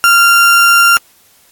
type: tone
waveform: 35% pulse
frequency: 1387 Hz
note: F6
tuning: 12 cents flat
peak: -3 dBFS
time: 0.04-0.97 s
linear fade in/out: 0 ms
effects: white hiss -48 dBFS RMS until 1.51 s + AAC 64 kbps